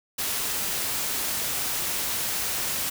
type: noise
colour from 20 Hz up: white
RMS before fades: -28 dBFS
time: 0.18-2.9 s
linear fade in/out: 10 ms
effects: none